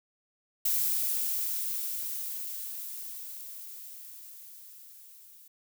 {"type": "noise with level ramp", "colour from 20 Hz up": "violet", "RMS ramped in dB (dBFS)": [-27, -54], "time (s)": [0.65, 5.48], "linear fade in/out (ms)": 5, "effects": []}